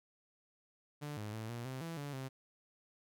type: tone with pitch steps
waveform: sawtooth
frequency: 147.4 / 105.5 / 110.5 / 118.7 / 130.5 / 165.9 / 143.5 / 132.3 Hz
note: D3 / G#2 / A2 / A#2 / C3 / E3 / D3 / C3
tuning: +7 / +28 / +8 / +32 / -4 / +11 / -40 / +20 cents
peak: -37 dBFS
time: 1.01-2.29 s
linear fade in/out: 20 ms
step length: 160 ms
effects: none

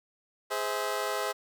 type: chord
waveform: 20% pulse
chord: Ab augmented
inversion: none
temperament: just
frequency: 415.3 / 519.1 / 648.9 Hz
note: Ab4 / C5 / E5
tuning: 0 / -14 / -27 cents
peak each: -29 dBFS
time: 0.5-1.33 s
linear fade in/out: 20 ms
effects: none

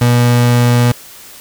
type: tone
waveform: 35% pulse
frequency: 121.1 Hz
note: B2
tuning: 34 cents flat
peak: -6 dBFS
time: 0.01-0.92 s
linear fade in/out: 5 ms
effects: white hiss -36 dBFS RMS until 1.4 s

